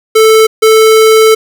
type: tone pair in turn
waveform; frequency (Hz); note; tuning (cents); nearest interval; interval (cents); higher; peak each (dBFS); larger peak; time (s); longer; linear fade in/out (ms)
square; 440 / 440; A4 / A4; 0 / 0; unison; 0; neither; -3; neither; 0.15-0.47 / 0.62-1.35; second; 10
effects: none